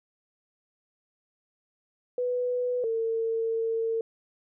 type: tone pair in turn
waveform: sine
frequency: 494.5 / 452.6 Hz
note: B4 / A4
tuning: +2 / +49 cents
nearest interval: major second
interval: 153 cents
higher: first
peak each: -25 dBFS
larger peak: neither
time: 2.18-2.84 / 2.84-4.01 s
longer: second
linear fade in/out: 2 ms
effects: none